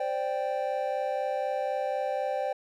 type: chord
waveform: triangle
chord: C suspended second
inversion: none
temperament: equal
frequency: 523.3 / 587.3 / 784 Hz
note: C5 / D5 / G5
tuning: 0 / 0 / 0 cents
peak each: -30 dBFS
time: 0-2.53 s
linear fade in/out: 5 ms
effects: none